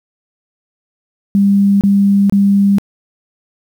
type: tone bursts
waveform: sine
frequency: 199.3 Hz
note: G3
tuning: 29 cents sharp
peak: -7 dBFS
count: 3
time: 1.35-2.784 s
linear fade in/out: 0 ms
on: 460 ms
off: 27 ms
effects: 7-bit